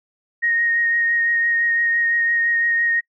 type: tone with vibrato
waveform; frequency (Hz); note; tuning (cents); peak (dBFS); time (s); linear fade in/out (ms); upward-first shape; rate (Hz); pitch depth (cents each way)
sine; 1864.7; A#6; 0; -16; 0.42-3.01; 20; triangle; 5.9; 17
effects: noise-tail reverb RT60 0.1 s tail -25 dB re dry